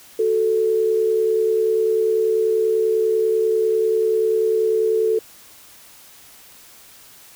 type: tone pair together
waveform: sine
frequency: 370.8 / 441 Hz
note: F#4 / A4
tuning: +4 / +4 cents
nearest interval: minor third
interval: 300 cents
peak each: -23 / -16 dBFS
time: 0.19-5.19 s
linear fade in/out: 5 ms
effects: white hiss -46 dBFS RMS until 7.35 s